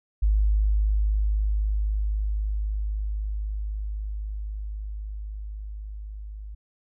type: tone with level ramp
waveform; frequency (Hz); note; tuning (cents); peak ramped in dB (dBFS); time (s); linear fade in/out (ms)
sine; 51.91; G#1; 0; -17 to -35; 0.22-6.55; 10
effects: none